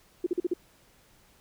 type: tone bursts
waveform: sine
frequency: 352.5 Hz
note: F4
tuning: 16 cents sharp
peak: -23 dBFS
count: 5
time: 0.24-0.537 s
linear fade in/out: 5 ms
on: 25 ms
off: 43 ms
effects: pink hiss -61 dBFS RMS until 1.4 s